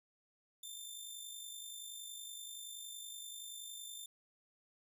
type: tone with amplitude modulation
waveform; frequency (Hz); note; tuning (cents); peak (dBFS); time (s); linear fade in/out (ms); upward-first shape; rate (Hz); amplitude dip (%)
15% pulse; 3573; A7; +26; -37; 0.63-4.06; 5; sine; 50.6; 45
effects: none